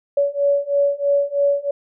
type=beating tone pair; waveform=sine; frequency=565 / 568.1 Hz; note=C#5 / C#5; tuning=+33 / +42 cents; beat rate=3.1 Hz; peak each=-19 / -18 dBFS; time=0.17-1.71 s; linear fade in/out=5 ms; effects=none